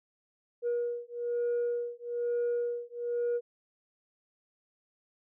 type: beating tone pair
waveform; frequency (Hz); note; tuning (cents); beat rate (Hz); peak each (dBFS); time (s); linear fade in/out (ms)
sine; 477.9 / 479; A#4 / A#4; +43 / +47; 1.1; -31; 0.62-3.41; 50
effects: tanh soft clip ceiling -25 dBFS